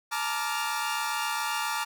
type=chord; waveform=sawtooth; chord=Bb major seventh; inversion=third; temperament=equal with one note detuned; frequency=864.9 / 932.3 / 1174.7 / 1396.9 Hz; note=A5 / Bb5 / D6 / F6; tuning=-30 / 0 / 0 / 0 cents; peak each=-30 dBFS; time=0.11-1.85 s; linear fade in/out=20 ms; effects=none